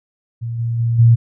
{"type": "tone with level steps", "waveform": "sine", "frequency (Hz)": 116.54, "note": "A#2", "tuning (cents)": 0, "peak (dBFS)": [-21, -17, -14, -6], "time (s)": [0.41, 1.16], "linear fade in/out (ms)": 20, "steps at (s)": [0.58, 0.78, 0.98], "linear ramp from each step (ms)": 20, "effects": []}